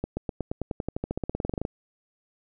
accelerating click train, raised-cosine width 2 ms, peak -15 dBFS, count 23, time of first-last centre 0.04-1.651 s, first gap 130 ms, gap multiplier 0.94, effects none

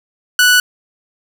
sawtooth tone, 1480 Hz, F#6, in tune, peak -4 dBFS, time 0.39-0.6 s, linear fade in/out 2 ms, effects none

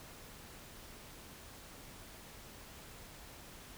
silence, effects pink hiss -53 dBFS RMS until 3.77 s

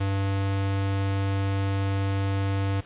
square tone, 98 Hz, G2, in tune, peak -24 dBFS, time 0-2.81 s, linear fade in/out 10 ms, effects pink hiss -49 dBFS RMS until 2.85 s + resampled to 8000 Hz

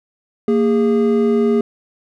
triangle tone pair together, 230.5 / 410 Hz, A#3 / G#4, -19 / -22 cents, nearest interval minor seventh, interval 997 cents, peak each -13 dBFS, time 0.48-1.61 s, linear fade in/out 2 ms, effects none

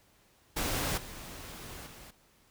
pink noise with level steps, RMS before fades -32 / -45 / -50 dBFS, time 0.56-2.11 s, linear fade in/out 10 ms, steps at 0.97 / 1.86 s, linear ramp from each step 10 ms, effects pink hiss -65 dBFS RMS until 2.5 s

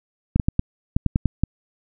clicks, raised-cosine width 5 ms, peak -5 dBFS, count 9, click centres 0.36 / 0.398 / 0.485 / 0.594 / 0.965 / 1.063 / 1.159 / 1.257 / 1.436 s, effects none

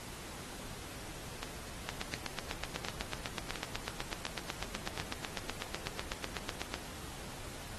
two click trains, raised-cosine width 0.2 ms, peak -19 / -17 dBFS, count 6 / 40, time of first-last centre 1.43-4.976 / 1.89-6.741 s, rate 1.41 / 8.04 Hz, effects pink hiss -47 dBFS RMS until 7.78 s + AAC 32 kbps

